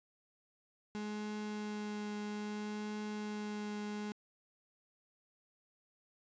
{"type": "tone with vibrato", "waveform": "35% pulse", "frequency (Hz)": 210, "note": "G#3", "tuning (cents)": 19, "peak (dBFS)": -37, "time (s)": [0.95, 4.12], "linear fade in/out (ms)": 0, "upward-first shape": "triangle", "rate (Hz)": 0.61, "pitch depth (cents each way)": 12, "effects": ["resampled to 16000 Hz"]}